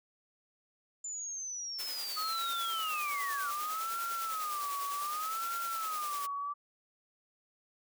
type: linear sweep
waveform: sine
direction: down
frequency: 7130 to 1318.5 Hz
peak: -37 dBFS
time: 1.04-3.51 s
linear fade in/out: 5 ms
type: noise with tremolo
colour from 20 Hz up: white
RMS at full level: -41 dBFS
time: 1.78-6.27 s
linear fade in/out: 20 ms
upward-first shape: sine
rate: 9.9 Hz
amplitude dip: 40%
type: tone with vibrato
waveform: sine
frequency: 1244.5 Hz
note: D#6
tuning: in tune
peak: -34 dBFS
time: 2.16-6.54 s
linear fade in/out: 20 ms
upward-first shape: sine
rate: 0.66 Hz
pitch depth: 170 cents each way
effects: high-pass 400 Hz 12 dB/octave